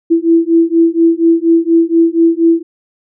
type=beating tone pair; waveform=sine; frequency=330.1 / 334.3 Hz; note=E4 / E4; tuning=+2 / +24 cents; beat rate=4.2 Hz; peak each=-10 dBFS; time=0.1-2.63 s; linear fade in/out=20 ms; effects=none